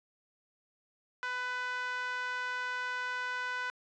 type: tone with band-pass filter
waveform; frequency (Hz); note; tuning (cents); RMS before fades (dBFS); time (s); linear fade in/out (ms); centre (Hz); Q
5% pulse; 499.1; B4; +18; -36; 1.23-3.7; 0; 1300; 4.8
effects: resampled to 22050 Hz